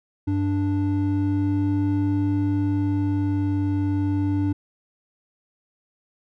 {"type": "tone pair together", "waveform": "triangle", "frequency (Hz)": [97.8, 293.1], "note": ["G2", "D4"], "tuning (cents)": [-4, -3], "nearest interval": "octave + perfect fifth", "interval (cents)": 1901, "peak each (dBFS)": [-21, -20], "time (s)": [0.27, 4.53], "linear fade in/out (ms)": 10, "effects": []}